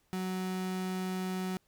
35% pulse tone, 185.8 Hz, F#3, 7 cents sharp, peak -31 dBFS, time 0.13-1.57 s, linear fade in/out 0 ms, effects pink hiss -72 dBFS RMS until 1.67 s

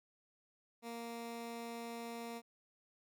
15% pulse tone, 233.1 Hz, A#3, in tune, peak -37 dBFS, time 0.82-2.42 s, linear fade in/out 50 ms, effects none

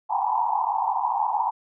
white band-pass noise, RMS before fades -24 dBFS, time 0.09-1.51 s, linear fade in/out 20 ms, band 770 to 1000 Hz, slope 96 dB/octave, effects none

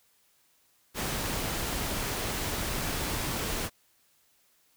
pink noise, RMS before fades -32 dBFS, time 0.94-3.7 s, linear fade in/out 50 ms, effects white hiss -67 dBFS RMS until 4.76 s

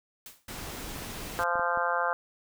white noise with exponential decay, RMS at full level -42 dBFS, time 0.26-0.49 s, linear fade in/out 2 ms, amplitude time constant 49 ms
pink noise, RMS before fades -39 dBFS, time 0.48-1.44 s, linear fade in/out 5 ms
clicks, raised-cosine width 2 ms, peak -30 dBFS, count 7, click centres 0.905 / 0.961 / 1.021 / 1.393 / 1.556 / 1.595 / 1.774 s
harmonic tone, 173.4 Hz, F3, 12 cents flat, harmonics 3 / 4 / 5 / 6 / 7 / 8 / 9, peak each -33 / -33 / -33 / -33 / -33 / -33 / -33 dBFS, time 1.39-2.13 s, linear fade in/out 0 ms
effects none

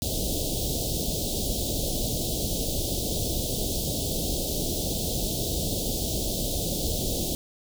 pink band-stop noise, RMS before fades -28 dBFS, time 0.02-7.35 s, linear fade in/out 0 ms, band 680 to 3300 Hz, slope 48 dB/octave, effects none

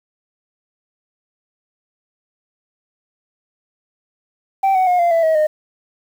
sine tone with pitch steps, 777 / 747.1 / 718.3 / 690.6 / 664 / 638.5 / 613.9 Hz, G5 / F#5 / F5 / F5 / E5 / D#5 / D#5, -16 / +17 / +48 / -20 / +12 / +45 / -23 cents, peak -9 dBFS, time 4.63-5.47 s, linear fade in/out 10 ms, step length 120 ms, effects tanh soft clip ceiling -11 dBFS + 7-bit

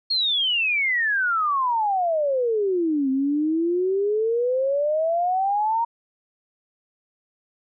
sine exponential two-way sweep, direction down then up, 4328 to 261.6 to 941 Hz, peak -19 dBFS, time 0.1-5.85 s, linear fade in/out 10 ms, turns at 3.1 s, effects none

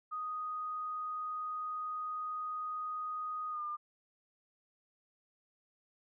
sine tone with pitch glide, 1244.5 to 1202.8 Hz, D#6 to D6, 0 to +41 cents, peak -36 dBFS, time 0.11-3.77 s, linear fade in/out 20 ms, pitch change -59 cents, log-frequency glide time 3.5-3.62 s, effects none

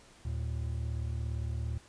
triangle tone pair together, 75.3 / 112.82 Hz, D2 / A2, +44 / +44 cents, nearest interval perfect fifth, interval 700 cents, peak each -32 / -34 dBFS, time 0.25-1.78 s, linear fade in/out 5 ms, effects pink hiss -58 dBFS RMS until 1.88 s + resampled to 22050 Hz

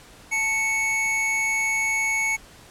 square tone pair together, 880 / 2217 Hz, A5 / C#7, 0 / 0 cents, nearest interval octave + major third, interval 1600 cents, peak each -33 / -22 dBFS, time 0.31-2.37 s, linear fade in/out 20 ms, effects pink hiss -48 dBFS RMS until 2.7 s + low-pass 11000 Hz 12 dB/octave

